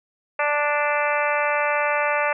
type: harmonic tone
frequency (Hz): 293.7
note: D4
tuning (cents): 0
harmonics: 2 / 3 / 4 / 5 / 6 / 7 / 8 / 9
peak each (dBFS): -24 / -26 / -27 / -28 / -29 / -29 / -30 / -31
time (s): 0.39-2.33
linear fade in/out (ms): 5
effects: none

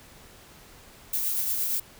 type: noise with tremolo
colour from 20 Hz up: violet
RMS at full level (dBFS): -26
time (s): 1.13-1.8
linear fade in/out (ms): 5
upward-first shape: triangle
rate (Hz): 8.6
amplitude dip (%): 35
effects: pink hiss -51 dBFS RMS until 1.99 s

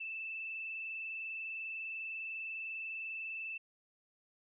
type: tone with vibrato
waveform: sine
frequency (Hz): 2637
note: E7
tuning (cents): 0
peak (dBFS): -39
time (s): 0-3.58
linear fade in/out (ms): 10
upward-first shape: sine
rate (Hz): 20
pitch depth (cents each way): 33
effects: none

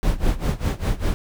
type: noise with tremolo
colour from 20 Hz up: brown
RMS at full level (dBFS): -17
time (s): 0.03-1.14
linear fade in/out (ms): 0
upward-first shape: sine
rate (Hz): 5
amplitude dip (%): 90
effects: none

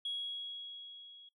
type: tone with level ramp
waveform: sine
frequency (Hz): 3322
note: G#7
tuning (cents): 0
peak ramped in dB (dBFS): -33 to -53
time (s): 0.05-1.29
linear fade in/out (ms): 5
effects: noise-tail reverb RT60 0.1 s tail -18 dB re dry + tanh soft clip ceiling -31 dBFS

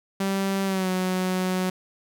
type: tone with pitch glide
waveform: sawtooth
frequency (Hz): 194.6 to 184.85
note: G3 to F#3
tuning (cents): -12 to -1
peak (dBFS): -19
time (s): 0.2-1.7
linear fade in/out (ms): 5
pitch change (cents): -89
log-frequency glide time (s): 0.65-0.89
effects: none

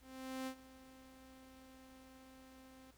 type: tone with ADSR envelope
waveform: sawtooth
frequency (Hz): 261.6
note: C4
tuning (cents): 0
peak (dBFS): -36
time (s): 0-2.91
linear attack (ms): 470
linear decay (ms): 78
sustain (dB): -18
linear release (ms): 6
effects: added 60 Hz sine -69 dBFS peak until 2.97 s + pink hiss -69 dBFS RMS until 2.97 s

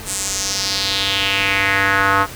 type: tone with band-pass filter sweep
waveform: square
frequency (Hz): 98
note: G2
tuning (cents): 0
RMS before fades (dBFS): -18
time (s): 0.05-2.27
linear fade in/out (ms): 50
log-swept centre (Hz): 8700 to 1200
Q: 3
effects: pink hiss -33 dBFS RMS until 2.35 s

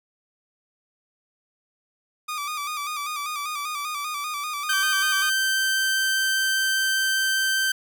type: tone with vibrato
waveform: sawtooth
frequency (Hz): 1193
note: D6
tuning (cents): +27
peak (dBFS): -24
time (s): 2.28-5.3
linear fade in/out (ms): 10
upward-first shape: square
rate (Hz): 5.1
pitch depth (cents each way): 52
type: tone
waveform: sawtooth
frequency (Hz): 1555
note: G6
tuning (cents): -14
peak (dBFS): -17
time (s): 4.69-7.72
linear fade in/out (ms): 5
effects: none

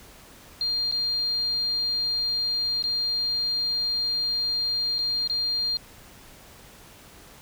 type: tone with dropouts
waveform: sine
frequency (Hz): 4200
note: C8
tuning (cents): +6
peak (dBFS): -23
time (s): 0.61-5.77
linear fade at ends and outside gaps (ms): 1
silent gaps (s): 0.913-0.923 / 2.824-2.839 / 4.984-4.989 / 5.275-5.298
effects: pink hiss -49 dBFS RMS until 7.41 s

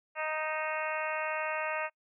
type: harmonic tone with a mistuned harmonic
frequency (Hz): 311.1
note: D#4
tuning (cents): 0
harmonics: 2 / 3 / 4 / 5 / 6 / 7 / 8 / 9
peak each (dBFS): -36 / -38 / -39 / -40 / -41 / -41 / -42 / -43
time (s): 0.15-1.9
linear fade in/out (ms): 50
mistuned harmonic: 9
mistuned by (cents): -46
effects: noise-tail reverb RT60 0.1 s tail -26 dB re dry

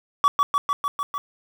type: tone with echo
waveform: triangle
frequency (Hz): 1138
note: C#6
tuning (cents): +45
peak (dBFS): -11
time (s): 0.24-0.28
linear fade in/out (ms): 0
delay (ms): 150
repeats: 6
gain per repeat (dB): -2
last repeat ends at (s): 1.18
effects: 7-bit

